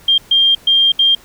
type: tone bursts at uneven times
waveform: sine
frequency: 3196 Hz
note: G7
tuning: 33 cents sharp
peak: -8 dBFS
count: 4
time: 0.08-0.18 / 0.31-0.55 / 0.67-0.92 / 0.99-1.15 s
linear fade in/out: 5 ms
effects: pink hiss -44 dBFS RMS until 1.24 s